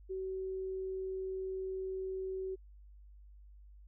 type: tone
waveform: sine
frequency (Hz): 378.5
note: F#4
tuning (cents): +39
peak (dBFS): -36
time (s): 0.09-2.56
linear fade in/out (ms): 20
effects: added 50 Hz sine -53 dBFS peak until 3.87 s